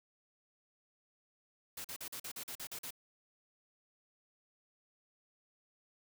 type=noise bursts; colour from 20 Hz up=white; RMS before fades=-44 dBFS; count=10; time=1.77-2.907 s; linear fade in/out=5 ms; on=75 ms; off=43 ms; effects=none